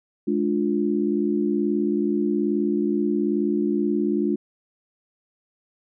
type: chord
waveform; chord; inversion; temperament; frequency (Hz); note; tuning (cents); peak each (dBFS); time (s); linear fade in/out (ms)
sine; D diminished; second; just; 211.4 / 293.7 / 352.4; Ab3 / D4 / F4; +31 / 0 / +16; -24; 0.27-4.36; 10
effects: none